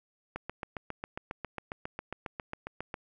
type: click train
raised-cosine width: 0.5 ms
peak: -21 dBFS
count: 20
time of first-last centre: 0.36-2.942 s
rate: 7.36 Hz
effects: none